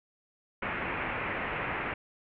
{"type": "low-pass noise", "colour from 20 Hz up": "white", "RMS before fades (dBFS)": -34, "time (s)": [0.62, 1.94], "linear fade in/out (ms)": 5, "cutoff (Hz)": 2500, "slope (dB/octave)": 48, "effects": []}